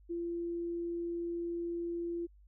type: tone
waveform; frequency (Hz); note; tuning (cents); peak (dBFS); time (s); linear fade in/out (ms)
sine; 341.7; F4; -38; -34; 0.09-2.27; 20
effects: added 50 Hz sine -57 dBFS peak until 2.47 s